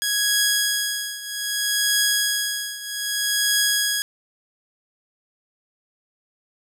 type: tone with tremolo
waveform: 10% pulse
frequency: 1661.2 Hz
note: G#6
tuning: in tune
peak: -8 dBFS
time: 0.02-4.02 s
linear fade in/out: 0 ms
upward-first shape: triangle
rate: 0.63 Hz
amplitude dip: 85%
effects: none